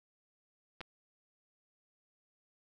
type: clicks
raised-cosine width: 0.3 ms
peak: -28 dBFS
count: 2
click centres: 0.807 / 0.813 s
effects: none